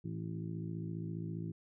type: harmonic tone with a mistuned harmonic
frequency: 54.9 Hz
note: A1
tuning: 3 cents flat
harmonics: 2 / 3 / 4 / 5 / 6 / 7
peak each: -43 / -40 / -50 / -52 / -47 / -54 dBFS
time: 0.04-1.52 s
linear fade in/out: 10 ms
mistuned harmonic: 5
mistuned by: -28 cents
effects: none